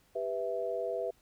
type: chord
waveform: sine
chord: E minor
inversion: first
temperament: just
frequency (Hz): 395.6 / 494.4 / 659.3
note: G4 / B4 / E5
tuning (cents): +16 / +2 / 0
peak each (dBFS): -38 / -35 / -35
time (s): 0.15-1.11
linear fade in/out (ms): 10
effects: pink hiss -67 dBFS RMS until 1.21 s